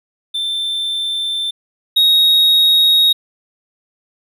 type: tone pair in turn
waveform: triangle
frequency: 3555 / 3766 Hz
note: A7 / A#7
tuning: +17 / +17 cents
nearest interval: minor second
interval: 100 cents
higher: second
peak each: -16 / -7 dBFS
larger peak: second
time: 0.34-1.51 / 1.96-3.13 s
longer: neither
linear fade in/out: 10 ms
effects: none